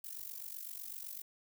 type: noise with amplitude modulation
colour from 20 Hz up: violet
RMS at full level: -42 dBFS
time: 0.04-1.22 s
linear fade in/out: 5 ms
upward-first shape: sine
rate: 47.9 Hz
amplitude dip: 80%
effects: none